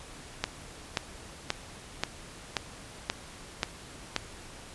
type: click train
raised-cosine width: 0.2 ms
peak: -9 dBFS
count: 8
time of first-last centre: 0.44-4.163 s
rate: 1.88 Hz
effects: pink hiss -47 dBFS RMS until 4.74 s + resampled to 24000 Hz